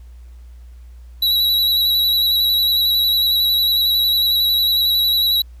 square tone with vibrato, 3905 Hz, B7, 20 cents flat, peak -14 dBFS, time 1.22-5.42 s, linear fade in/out 5 ms, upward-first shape square, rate 11 Hz, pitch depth 22 cents each way, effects added 60 Hz sine -36 dBFS peak until 5.6 s + pink hiss -59 dBFS RMS until 5.6 s

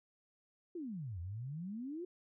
sine exponential two-way sweep, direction down then up, 370 to 82.41 to 370 Hz, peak -40 dBFS, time 0.75-2.05 s, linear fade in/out 5 ms, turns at 1.2 s, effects none

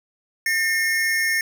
square tone pair together, 1811 / 2154 Hz, A6 / C7, +49 / +50 cents, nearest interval minor third, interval 301 cents, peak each -21 / -25 dBFS, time 0.46-1.41 s, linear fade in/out 2 ms, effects none

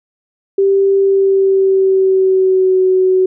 sine tone with pitch glide, 392 to 373.4 Hz, G4 to F#4, 0 to +16 cents, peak -8 dBFS, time 0.58-3.26 s, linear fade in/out 5 ms, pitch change -84 cents, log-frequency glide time 0.99-2.8 s, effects none

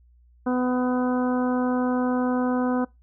harmonic tone, 250.7 Hz, B3, 26 cents sharp, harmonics 1 / 2 / 3 / 4 / 5 / 6, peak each -22 / -28 / -32 / -34 / -36 / -38 dBFS, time 0.46-2.85 s, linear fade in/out 10 ms, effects noise-tail reverb RT60 0.2 s tail -23 dB re dry + added 60 Hz sine -53 dBFS peak until 3.02 s

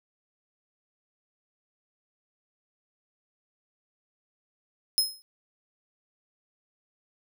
sawtooth tone with exponential decay, 5140 Hz, E8, 45 cents flat, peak -15 dBFS, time 4.98-5.22 s, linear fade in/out 0 ms, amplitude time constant 52 ms, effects none

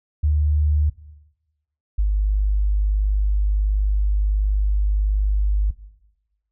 sine tone pair in turn, 74.7 / 50.71 Hz, D2 / G#1, +30 / -41 cents, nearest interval perfect fifth, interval 671 cents, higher first, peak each -15 dBFS, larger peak neither, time 0.23-0.9 / 1.98-5.71 s, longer second, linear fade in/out 10 ms, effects noise-tail reverb RT60 1.0 s tail -17 dB re dry

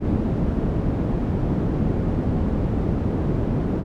white low-pass noise, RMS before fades -22 dBFS, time 0-3.84 s, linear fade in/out 50 ms, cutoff 240 Hz, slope 12 dB/octave, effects none

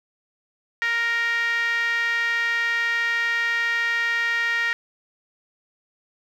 5% pulse tone with band-pass filter, 466.2 Hz, A#4, in tune, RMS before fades -23 dBFS, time 0.82-4.73 s, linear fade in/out 0 ms, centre 1800 Hz, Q 5.4, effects none

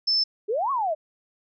sine tone, 5274 Hz, E8, in tune, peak -19 dBFS, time 0.07-0.24 s, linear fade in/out 10 ms
sine exponential two-way sweep, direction up then down, 390.2 to 1144 to 595 Hz, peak -22 dBFS, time 0.48-0.95 s, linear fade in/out 20 ms, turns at 0.71 s
effects none

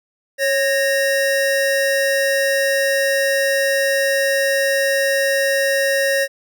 square tone pair together, 550 / 1850 Hz, C#5 / A#6, -14 / -14 cents, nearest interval octave + major sixth, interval 2100 cents, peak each -18 / -20 dBFS, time 0.38-6.28 s, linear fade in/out 50 ms, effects none

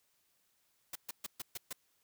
white noise bursts, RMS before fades -41 dBFS, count 6, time 0.93-1.73 s, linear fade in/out 5 ms, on 25 ms, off 130 ms, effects white hiss -75 dBFS RMS until 2.03 s

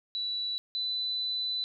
sine tone pair in turn, 3945 / 3995 Hz, B7 / B7, -3 / +19 cents, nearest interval unison, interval 22 cents, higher second, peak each -30 / -29 dBFS, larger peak second, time 0.15-0.58 / 0.75-1.64 s, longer second, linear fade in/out 0 ms, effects none

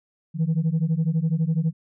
sine beating tone pair, 155.56 / 167.56 Hz, D#3 / E3, 0 / +29 cents, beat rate 12 Hz, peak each -21 dBFS, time 0.34-1.73 s, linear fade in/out 50 ms, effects tanh soft clip ceiling -16 dBFS

